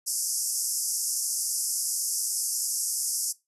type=band-pass noise; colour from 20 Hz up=white; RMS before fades=-29 dBFS; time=0.06-3.33 s; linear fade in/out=20 ms; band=5000 to 12000 Hz; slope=96 dB/octave; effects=noise-tail reverb RT60 0.2 s tail -19 dB re dry